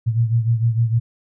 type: beating tone pair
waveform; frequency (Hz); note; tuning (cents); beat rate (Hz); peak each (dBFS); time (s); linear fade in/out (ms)
sine; 114.1 / 120.7; A#2 / B2; -37 / -39; 6.6; -16 / -21; 0.06-1; 20
effects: none